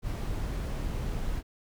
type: noise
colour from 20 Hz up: brown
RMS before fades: -32 dBFS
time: 0.02-1.43 s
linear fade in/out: 50 ms
effects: none